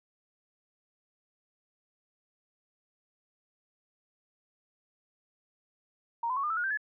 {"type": "tone with pitch steps", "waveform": "sine", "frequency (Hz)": [932.3, 1016.7, 1108.7, 1209, 1318.5, 1437.8, 1567.9, 1709.8], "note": ["A#5", "B5", "C#6", "D6", "E6", "F6", "G6", "G#6"], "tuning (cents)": [0, 50, 0, 50, 0, 50, 0, 50], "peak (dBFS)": -28, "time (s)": [6.23, 6.774], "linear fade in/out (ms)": 5, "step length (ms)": 68, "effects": []}